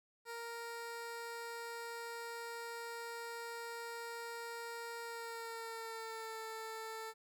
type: tone with pitch glide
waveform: 15% pulse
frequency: 466.2 to 444.1 Hz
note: A#4 to A4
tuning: 0 to +16 cents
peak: -37 dBFS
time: 0.25-7.14 s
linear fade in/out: 50 ms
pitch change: -84 cents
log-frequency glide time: 5.03-6.39 s
effects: 13-bit